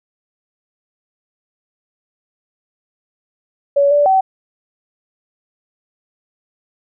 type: tone with pitch steps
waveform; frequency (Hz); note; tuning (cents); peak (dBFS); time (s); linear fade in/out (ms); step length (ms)
sine; 565 / 582 / 764; C#5 / D5 / G5; +33 / -16 / -45; -9; 3.76-4.21; 10; 150
effects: none